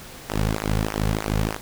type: tone with flanger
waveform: sawtooth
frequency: 53 Hz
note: G#1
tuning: 36 cents sharp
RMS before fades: -24 dBFS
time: 0.29-1.57 s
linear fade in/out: 10 ms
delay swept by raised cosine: 0.23 to 3.23 ms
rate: 3.2 Hz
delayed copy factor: -1
effects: pink hiss -41 dBFS RMS until 1.61 s